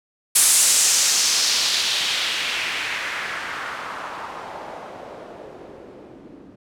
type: noise with low-pass filter sweep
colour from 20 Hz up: blue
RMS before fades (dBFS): -23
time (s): 0.35-6.56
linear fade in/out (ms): 10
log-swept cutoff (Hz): 9700 to 260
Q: 1.7
effects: none